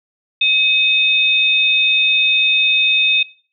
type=tone pair together; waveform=sine; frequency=2551 / 3629 Hz; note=D#7 / A#7; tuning=+43 / -47 cents; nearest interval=tritone; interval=610 cents; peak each=-14 dBFS; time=0.41-3.23 s; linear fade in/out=5 ms; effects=noise-tail reverb RT60 0.4 s tail -19 dB re dry